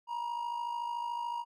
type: tone with amplitude modulation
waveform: triangle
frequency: 949 Hz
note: A#5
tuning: 31 cents sharp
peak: -29 dBFS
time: 0.07-1.45 s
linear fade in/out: 50 ms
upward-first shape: sine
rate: 53.7 Hz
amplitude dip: 60%
effects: none